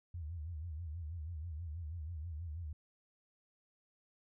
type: tone with vibrato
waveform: sine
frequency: 81 Hz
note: E2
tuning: 30 cents flat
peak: -40 dBFS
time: 0.14-2.73 s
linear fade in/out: 5 ms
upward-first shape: sine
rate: 6.2 Hz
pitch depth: 150 cents each way
effects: none